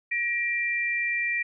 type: tone pair together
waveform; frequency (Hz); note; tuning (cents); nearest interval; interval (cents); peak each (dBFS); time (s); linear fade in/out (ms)
sine; 1905.8 / 2365; A#6 / D7; +38 / +12; major third; 374; -27; 0.11-1.43; 10
effects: none